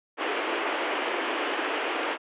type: band-pass noise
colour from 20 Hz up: pink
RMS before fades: -29 dBFS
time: 0.17-2.18 s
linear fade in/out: 50 ms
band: 300 to 3200 Hz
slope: 48 dB/octave
effects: resampled to 8000 Hz